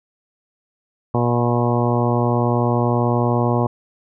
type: harmonic tone with a mistuned harmonic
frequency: 120.2 Hz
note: B2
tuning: 46 cents flat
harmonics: 1 / 2 / 3 / 4 / 5 / 6 / 7 / 8 / 9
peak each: -19 / -22 / -24 / -25 / -26 / -27 / -27 / -28 / -29 dBFS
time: 1.14-3.67 s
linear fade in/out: 5 ms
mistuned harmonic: 8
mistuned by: +18 cents
effects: none

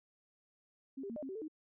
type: tone with pitch steps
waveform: sine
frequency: 268.8 / 397.5 / 231.6 / 604 / 267.6 / 382.8 / 441.2 / 311.2 Hz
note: C4 / G4 / A#3 / D5 / C4 / G4 / A4 / D#4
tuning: +47 / +24 / -11 / +48 / +39 / -41 / +5 / 0 cents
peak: -40 dBFS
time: 0.97-1.482 s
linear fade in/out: 10 ms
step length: 64 ms
effects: none

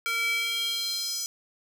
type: tone with high-pass filter sweep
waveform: square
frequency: 460.2 Hz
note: A#4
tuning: 22 cents flat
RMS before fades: -29 dBFS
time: 0.06-1.26 s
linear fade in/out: 0 ms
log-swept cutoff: 1800 to 5800 Hz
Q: 3.9
effects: none

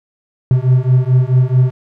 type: beating tone pair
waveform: triangle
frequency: 125.6 / 130.2 Hz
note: B2 / C3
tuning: +30 / -8 cents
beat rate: 4.6 Hz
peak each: -10 dBFS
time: 0.51-1.71 s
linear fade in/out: 2 ms
effects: none

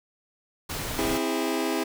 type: noise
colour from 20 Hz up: pink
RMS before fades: -32 dBFS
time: 0.69-1.18 s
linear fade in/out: 10 ms
type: chord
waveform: sawtooth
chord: C augmented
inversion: none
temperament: just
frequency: 261.6 / 327 / 408.8 Hz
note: C4 / E4 / G#4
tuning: 0 / -14 / -27 cents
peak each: -26 / -24 / -26 dBFS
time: 0.98-1.84 s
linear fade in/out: 10 ms
effects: none

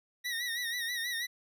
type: tone with vibrato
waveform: 25% pulse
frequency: 1900 Hz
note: A#6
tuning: 33 cents sharp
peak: -29 dBFS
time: 0.24-1.27 s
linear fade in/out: 20 ms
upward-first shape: sine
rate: 6.2 Hz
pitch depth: 72 cents each way
effects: none

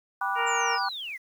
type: chord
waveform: sine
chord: G major seventh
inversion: none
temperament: just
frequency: 784 / 980 / 1176 / 1470 Hz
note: G5 / B5 / D6 / F#6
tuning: 0 / -14 / +2 / -12 cents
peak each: -31 dBFS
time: 0.21-0.89 s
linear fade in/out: 5 ms
type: harmonic tone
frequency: 466.2 Hz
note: A#4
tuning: in tune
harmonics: 1 / 2 / 3 / 4 / 5 / 6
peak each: -34 / -34 / -34 / -34 / -34 / -34 dBFS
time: 0.35-0.79 s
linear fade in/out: 50 ms
type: linear sweep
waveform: sine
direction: down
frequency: 7459 to 1918 Hz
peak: -33 dBFS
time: 0.46-1.18 s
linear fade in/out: 20 ms
effects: 9-bit

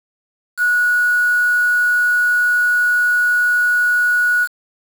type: tone with quantisation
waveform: sine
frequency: 1461 Hz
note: F#6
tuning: 22 cents flat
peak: -12 dBFS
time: 0.57-4.48 s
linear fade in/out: 50 ms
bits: 5
effects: none

